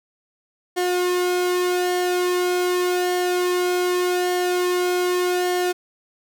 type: tone with flanger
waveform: sawtooth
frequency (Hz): 359.3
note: F4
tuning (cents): +49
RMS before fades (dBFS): -21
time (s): 0.76-5.73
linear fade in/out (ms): 20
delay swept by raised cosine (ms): 0.79 to 1.72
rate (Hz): 0.84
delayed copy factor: -0.55
effects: none